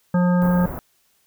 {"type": "harmonic tone", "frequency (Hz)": 178.2, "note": "F3", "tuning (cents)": 35, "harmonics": [1, 3, 5, 7, 9], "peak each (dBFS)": [-15, -25, -29, -32, -34], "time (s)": [0.14, 0.66], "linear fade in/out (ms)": 5}
{"type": "band-stop noise", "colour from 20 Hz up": "pink", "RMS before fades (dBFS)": -31, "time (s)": [0.42, 0.79], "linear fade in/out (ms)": 0, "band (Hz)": [1300, 15000], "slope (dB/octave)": 24}
{"effects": ["white hiss -63 dBFS RMS until 1.26 s"]}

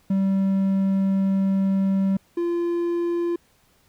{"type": "tone pair in turn", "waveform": "triangle", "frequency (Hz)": [193.6, 344], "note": ["G3", "F4"], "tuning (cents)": [-21, -26], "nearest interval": "minor seventh", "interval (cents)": 995, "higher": "second", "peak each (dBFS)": [-16, -19], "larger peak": "first", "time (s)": [[0.1, 2.17], [2.37, 3.36]], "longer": "first", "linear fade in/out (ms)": 5, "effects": ["pink hiss -61 dBFS RMS until 3.88 s"]}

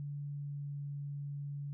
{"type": "tone with pitch glide", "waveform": "sine", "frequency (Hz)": [143.9, 142.82], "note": ["D3", "D3"], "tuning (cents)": [-35, -48], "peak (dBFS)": -38, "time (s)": [0, 1.73], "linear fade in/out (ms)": 0, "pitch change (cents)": -13, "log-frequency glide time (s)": [0.19, 0.82], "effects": []}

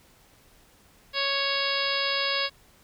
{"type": "harmonic tone", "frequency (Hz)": 554.4, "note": "C#5", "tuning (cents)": 0, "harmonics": [1, 2, 3, 4, 5, 6, 7, 8, 9], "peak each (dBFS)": [-33, -33, -33, -33, -33, -33, -33, -33, -33], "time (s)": [1.13, 2.5], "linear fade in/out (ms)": 50, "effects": ["pink hiss -58 dBFS RMS until 2.83 s"]}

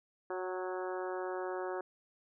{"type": "harmonic tone with a mistuned harmonic", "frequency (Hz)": 184, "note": "F#3", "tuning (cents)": -9, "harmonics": [2, 3, 4, 5, 6, 7, 8, 9], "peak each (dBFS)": [-38, -42, -44, -46, -48, -49, -50, -51], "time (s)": [0.3, 1.81], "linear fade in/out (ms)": 2, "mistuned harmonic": 4, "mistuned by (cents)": 20, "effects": []}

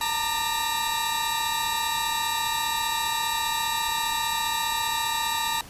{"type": "tone cluster", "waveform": "sawtooth", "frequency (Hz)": [896, 931, 1198, 3887], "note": ["A5", "A#5", "D6", "B7"], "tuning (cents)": [31, -2, 34, -28], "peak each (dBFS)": [-26, -25, -30, -27], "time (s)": [0.01, 5.61], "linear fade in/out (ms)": 2, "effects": ["pink hiss -45 dBFS RMS until 5.69 s", "resampled to 32000 Hz"]}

